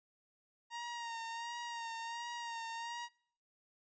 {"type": "tone with vibrato", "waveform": "sawtooth", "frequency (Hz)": 932.3, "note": "A#5", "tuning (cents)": 0, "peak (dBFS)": -37, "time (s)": [0.7, 3.09], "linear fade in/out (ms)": 50, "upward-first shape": "sine", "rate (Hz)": 1.4, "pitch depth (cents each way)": 37, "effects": ["noise-tail reverb RT60 0.6 s tail -23 dB re dry", "resampled to 16000 Hz"]}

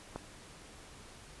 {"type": "click", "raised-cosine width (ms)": 1, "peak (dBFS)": -24, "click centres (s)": 0.16, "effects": ["pink hiss -53 dBFS RMS until 1.4 s", "resampled to 24000 Hz"]}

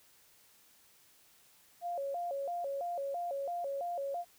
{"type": "tone with vibrato", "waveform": "sine", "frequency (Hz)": 622.3, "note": "D#5", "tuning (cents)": 0, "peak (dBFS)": -34, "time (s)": [1.81, 4.25], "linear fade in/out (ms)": 50, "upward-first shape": "square", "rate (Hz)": 3, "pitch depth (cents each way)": 200, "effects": ["white hiss -64 dBFS RMS until 4.38 s"]}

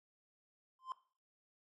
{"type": "tone with exponential growth", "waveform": "triangle", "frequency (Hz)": 1041, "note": "C6", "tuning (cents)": -9, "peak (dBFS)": -34, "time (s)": [0.79, 0.92], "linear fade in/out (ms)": 1, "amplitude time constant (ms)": 28, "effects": ["noise-tail reverb RT60 0.4 s tail -17 dB re dry", "MP3 48 kbps"]}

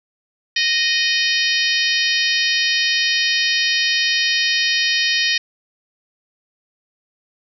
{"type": "harmonic tone with a mistuned harmonic", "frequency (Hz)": 620, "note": "D#5", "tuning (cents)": -6, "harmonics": [3, 4, 5, 6, 7, 8, 9], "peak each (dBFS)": [-21, -22, -23, -24, -24, -25, -26], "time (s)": [0.56, 5.38], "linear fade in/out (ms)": 5, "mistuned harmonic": 5, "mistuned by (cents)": -23, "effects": []}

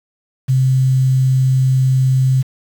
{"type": "tone with quantisation", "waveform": "sine", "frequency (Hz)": 130.81, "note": "C3", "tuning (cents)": 0, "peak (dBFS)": -10, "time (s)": [0.48, 2.43], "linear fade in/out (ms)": 20, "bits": 6, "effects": []}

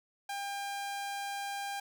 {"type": "tone", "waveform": "sawtooth", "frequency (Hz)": 800, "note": "G5", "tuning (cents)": 35, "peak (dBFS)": -32, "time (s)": [0.29, 1.8], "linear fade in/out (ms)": 5, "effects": []}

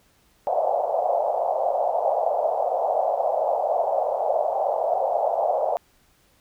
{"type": "band-pass noise", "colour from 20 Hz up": "white", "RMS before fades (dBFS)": -23, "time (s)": [0.47, 5.77], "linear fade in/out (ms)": 0, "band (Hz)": [560, 760], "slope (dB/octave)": 48, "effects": ["pink hiss -61 dBFS RMS until 6.4 s"]}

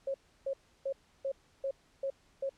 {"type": "tone bursts", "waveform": "sine", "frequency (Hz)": 544, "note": "C#5", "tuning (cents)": -33, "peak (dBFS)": -31, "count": 7, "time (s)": [0.07, 2.494], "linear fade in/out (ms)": 5, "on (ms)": 72, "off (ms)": 320, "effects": ["pink hiss -67 dBFS RMS until 2.57 s", "low-pass 8000 Hz 12 dB/octave"]}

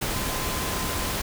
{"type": "tone in noise", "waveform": "sine", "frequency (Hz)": 1029, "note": "C6", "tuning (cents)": -29, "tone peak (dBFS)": -36, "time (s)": [0.14, 1.12], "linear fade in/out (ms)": 10, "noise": "pink", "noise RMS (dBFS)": -28, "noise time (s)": [0.01, 1.22], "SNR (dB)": -11, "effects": []}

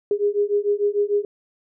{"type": "beating tone pair", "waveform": "sine", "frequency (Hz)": [406.9, 413.6], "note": ["G#4", "G#4"], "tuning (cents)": [-35, -7], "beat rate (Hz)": 6.7, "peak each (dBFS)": -21, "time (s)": [0.11, 1.25], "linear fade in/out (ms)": 2, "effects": []}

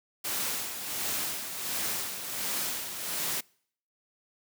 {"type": "noise with tremolo", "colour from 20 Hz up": "white", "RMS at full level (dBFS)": -31, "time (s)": [0.24, 3.41], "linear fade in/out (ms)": 10, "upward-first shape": "sine", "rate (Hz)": 1.4, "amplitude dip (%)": 55, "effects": ["noise-tail reverb RT60 0.6 s tail -26 dB re dry", "high-pass 100 Hz 12 dB/octave"]}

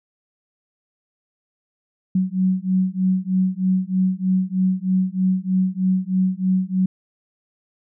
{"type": "beating tone pair", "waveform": "sine", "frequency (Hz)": [185, 188.2], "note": ["F#3", "F#3"], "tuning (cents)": [0, 30], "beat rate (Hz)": 3.2, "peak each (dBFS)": -20, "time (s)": [2.15, 6.86], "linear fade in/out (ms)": 5, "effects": []}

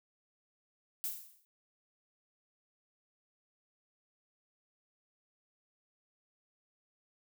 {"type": "noise with exponential decay", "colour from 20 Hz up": "violet", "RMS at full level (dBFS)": -34, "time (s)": [1.04, 1.45], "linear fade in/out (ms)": 0, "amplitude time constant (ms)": 88, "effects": []}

